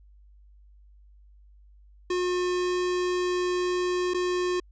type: tone with dropouts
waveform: square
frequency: 359.9 Hz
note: F#4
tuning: 48 cents flat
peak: -25 dBFS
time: 2.1-4.6 s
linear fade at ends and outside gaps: 5 ms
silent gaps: 4.137-4.144 s
effects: added 50 Hz sine -51 dBFS peak until 4.71 s + resampled to 16000 Hz